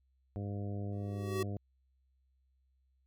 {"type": "harmonic tone", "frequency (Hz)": 101.2, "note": "G#2", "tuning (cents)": -44, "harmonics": [1, 2, 3, 4, 5, 6, 7], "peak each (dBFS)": [-37, -43, -47, -49, -51, -53, -54], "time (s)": [0.36, 1.57], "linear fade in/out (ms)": 0}
{"type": "tone with exponential growth", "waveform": "square", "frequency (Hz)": 379.3, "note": "F#4", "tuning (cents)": 43, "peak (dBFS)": -31, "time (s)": [0.92, 1.43], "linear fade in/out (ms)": 5, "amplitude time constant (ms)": 110}
{"effects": ["added 65 Hz sine -70 dBFS peak until 3.06 s"]}